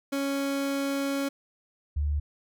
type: tone pair in turn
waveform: 30% pulse / sine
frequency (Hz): 277.2 / 73.42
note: C#4 / D2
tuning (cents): 0 / 0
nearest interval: octave + major seventh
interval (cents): 2300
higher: first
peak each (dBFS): -24 / -24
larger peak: neither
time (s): 0.12-1.29 / 1.96-2.2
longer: first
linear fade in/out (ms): 10
effects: none